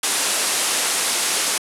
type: low-pass noise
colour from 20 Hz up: white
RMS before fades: -21 dBFS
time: 0.03-1.58 s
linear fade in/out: 5 ms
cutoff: 11000 Hz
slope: 48 dB/octave
effects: high-pass 300 Hz 12 dB/octave